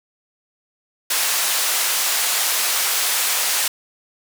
white band-pass noise, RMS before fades -20 dBFS, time 1.1-3.68 s, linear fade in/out 5 ms, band 680 to 13000 Hz, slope 12 dB/octave, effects none

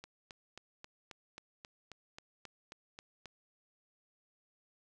click train, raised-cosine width 0.2 ms, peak -30 dBFS, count 13, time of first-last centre 0.04-3.257 s, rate 3.73 Hz, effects none

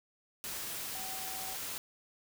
sine tone in noise, 759 Hz, F#5, 44 cents sharp, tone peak -46 dBFS, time 0.95-1.55 s, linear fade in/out 0 ms, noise white, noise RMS -40 dBFS, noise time 0.44-1.78 s, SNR -9 dB, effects none

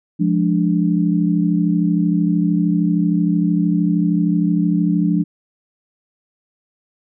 sine chord, D diminished, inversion first, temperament equal, 174.61 / 207.7 / 293.7 Hz, F3 / Ab3 / D4, 0 / 0 / 0 cents, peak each -16 / -20 / -19 dBFS, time 0.19-5.24 s, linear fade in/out 20 ms, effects none

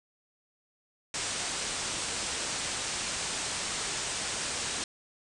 white low-pass noise, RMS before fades -34 dBFS, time 1.14-4.84 s, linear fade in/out 2 ms, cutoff 9100 Hz, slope 96 dB/octave, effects none

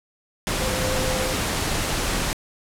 sine tone in noise, 517 Hz, C5, 21 cents flat, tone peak -27 dBFS, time 0.61-1.33 s, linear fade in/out 0 ms, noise pink, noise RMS -24 dBFS, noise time 0.47-2.33 s, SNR -6 dB, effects low-pass 11000 Hz 12 dB/octave

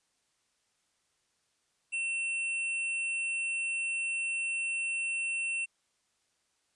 square tone, 2700 Hz, E7, 41 cents sharp, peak -31 dBFS, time 1.92-5.66 s, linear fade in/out 20 ms, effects white hiss -75 dBFS RMS until 6.75 s + resampled to 22050 Hz

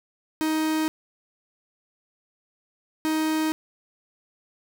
45% pulse tone pair in turn, 313.6 / 313.6 Hz, D#4 / D#4, +14 / +14 cents, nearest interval unison, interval 0 cents, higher neither, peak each -22 dBFS, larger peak neither, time 0.41-0.88 / 3.05-3.52 s, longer neither, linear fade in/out 0 ms, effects none

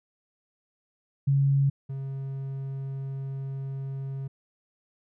sine / triangle tone pair in turn, 138.59 / 135.66 Hz, C#3 / C#3, 0 / -37 cents, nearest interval unison, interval 37 cents, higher first, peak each -19 / -29 dBFS, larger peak first, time 1.27-1.7 / 1.89-4.28 s, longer second, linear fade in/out 10 ms, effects none

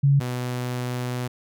sine / sawtooth tone pair in turn, 140 / 124.25 Hz, C#3 / B2, +18 / +11 cents, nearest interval major second, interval 207 cents, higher first, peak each -14 / -22 dBFS, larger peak first, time 0.03-0.2 / 0.2-1.28 s, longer second, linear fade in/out 10 ms, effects none

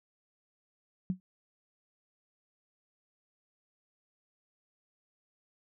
sine tone with exponential decay, 185 Hz, F#3, in tune, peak -24 dBFS, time 1.1-1.2 s, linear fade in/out 0 ms, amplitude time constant 20 ms, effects none

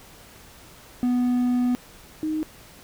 triangle / sine tone pair in turn, 246.9 / 311.1 Hz, B3 / D#4, 0 / 0 cents, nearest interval major third, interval 400 cents, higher second, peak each -17 / -23 dBFS, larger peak first, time 1.03-1.75 / 2.23-2.43 s, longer first, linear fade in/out 0 ms, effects pink hiss -48 dBFS RMS until 2.83 s

